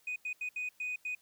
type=tone bursts at uneven times; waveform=sine; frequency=2489 Hz; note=D#7; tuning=in tune; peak=-32 dBFS; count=6; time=0.07-0.16 / 0.25-0.33 / 0.41-0.49 / 0.56-0.69 / 0.8-0.96 / 1.05-1.15 s; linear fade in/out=5 ms; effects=tanh soft clip ceiling -32 dBFS + white hiss -68 dBFS RMS until 1.21 s